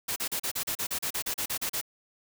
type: noise bursts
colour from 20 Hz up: white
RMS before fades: -31 dBFS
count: 15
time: 0.08-1.814 s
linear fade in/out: 10 ms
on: 82 ms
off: 36 ms
effects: none